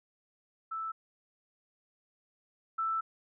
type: tone pair in turn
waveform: sine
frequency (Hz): 1318.5 / 1324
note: E6 / E6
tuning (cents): 0 / +7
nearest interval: unison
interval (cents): 7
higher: second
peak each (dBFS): -34 / -29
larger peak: second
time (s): 0.71-0.92 / 2.78-3.01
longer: second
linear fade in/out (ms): 10
effects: none